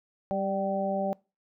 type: harmonic tone with a mistuned harmonic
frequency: 196 Hz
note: G3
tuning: in tune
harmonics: 1 / 2 / 3 / 4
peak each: -32 / -38 / -29 / -32 dBFS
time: 0.31-1.13 s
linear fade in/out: 0 ms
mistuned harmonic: 4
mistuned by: -26 cents
effects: noise-tail reverb RT60 0.3 s tail -24 dB re dry